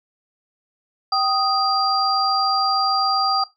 sine tone cluster, 779 / 1246 / 4747 Hz, G5 / D#6 / D8, -11 / +2 / +18 cents, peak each -21 dBFS, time 1.12-3.44 s, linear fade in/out 5 ms, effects noise-tail reverb RT60 0.2 s tail -20 dB re dry

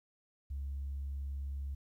sine tone, 69.3 Hz, C#2, in tune, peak -35 dBFS, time 0.5-1.75 s, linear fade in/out 10 ms, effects tanh soft clip ceiling -33 dBFS + 12-bit

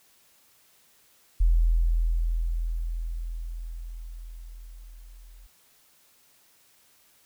sine tone with level ramp, 41.55 Hz, E1, 15 cents sharp, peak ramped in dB -16 to -46 dBFS, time 1.4-5.47 s, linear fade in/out 10 ms, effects white hiss -61 dBFS RMS until 7.25 s

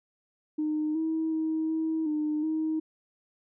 sine tone with pitch steps, 306.2 / 320.3 / 317.3 / 319.7 / 303.3 / 315.1 Hz, D#4 / E4 / D#4 / D#4 / D#4 / D#4, -28 / -50 / +34 / +47 / -44 / +22 cents, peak -25 dBFS, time 0.58-2.8 s, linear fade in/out 10 ms, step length 370 ms, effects tanh soft clip ceiling -21 dBFS

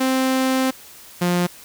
sawtooth tone pair in turn, 261.6 / 176.61 Hz, C4 / F3, 0 / +20 cents, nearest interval perfect fifth, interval 680 cents, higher first, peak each -13 dBFS, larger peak neither, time 0-0.71 / 1.21-1.47 s, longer first, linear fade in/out 10 ms, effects white hiss -43 dBFS RMS until 1.64 s

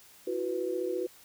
sine chord, E suspended second, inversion none, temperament equal with one note detuned, 335.4 / 370 / 493.9 Hz, E4 / F#4 / B4, +30 / 0 / 0 cents, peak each -36 / -32 / -34 dBFS, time 0.27-1.07 s, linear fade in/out 5 ms, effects white hiss -56 dBFS RMS until 1.24 s

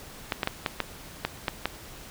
clicks, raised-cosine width 0.3 ms, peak -9 dBFS, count 8, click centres 0.322 / 0.432 / 0.474 / 0.662 / 0.803 / 1.25 / 1.482 / 1.656 s, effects pink hiss -45 dBFS RMS until 2.1 s

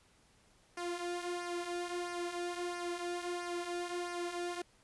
sawtooth tone with flanger, 350.5 Hz, F4, 6 cents sharp, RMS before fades -39 dBFS, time 0.77-4.62 s, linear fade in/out 5 ms, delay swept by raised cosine 0.26 to 3.86 ms, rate 1.5 Hz, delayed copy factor -0.6, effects pink hiss -67 dBFS RMS until 4.83 s + resampled to 24000 Hz

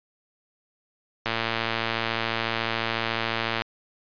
click train, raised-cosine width 0.3 ms, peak -9 dBFS, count 270, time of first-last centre 1.26-3.62 s, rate 114 Hz, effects resampled to 11025 Hz

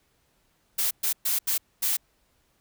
blue noise bursts at uneven times, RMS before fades -25 dBFS, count 5, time 0.78-0.91 / 1.03-1.13 / 1.25-1.39 / 1.47-1.58 / 1.82-1.97 s, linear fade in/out 10 ms, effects pink hiss -68 dBFS RMS until 2.6 s

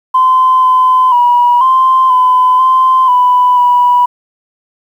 sine tone with pitch steps, 1030 / 1022 / 969 / 1042 / 1012 / 1036 / 993 / 980 Hz, C6 / C6 / B5 / C6 / B5 / C6 / B5 / B5, -28 / -41 / -33 / -7 / +42 / -17 / +9 / -14 cents, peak -4 dBFS, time 0.14-4.06 s, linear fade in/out 10 ms, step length 490 ms, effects tanh soft clip ceiling 0 dBFS + 7-bit

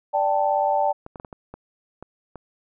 sine chord, D suspended fourth, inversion none, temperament just, 587.3 / 783.1 / 881 Hz, D5 / G5 / A5, 0 / -2 / +2 cents, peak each -23 / -22 / -23 dBFS, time 0.13-0.93 s, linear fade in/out 20 ms
clicks, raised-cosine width 1 ms, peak -23 dBFS, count 8, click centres 1.064 / 1.158 / 1.199 / 1.248 / 1.328 / 1.54 / 2.026 / 2.357 s
effects none

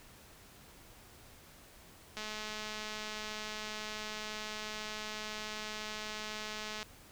click train, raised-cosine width 0.2 ms, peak -24 dBFS, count 998, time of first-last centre 2.17-6.829 s, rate 214 Hz, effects pink hiss -57 dBFS RMS until 7.11 s

